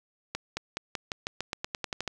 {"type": "accelerating click train", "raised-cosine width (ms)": 0.2, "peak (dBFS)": -14, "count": 14, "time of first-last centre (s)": [0.35, 2.077], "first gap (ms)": 220, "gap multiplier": 0.91, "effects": []}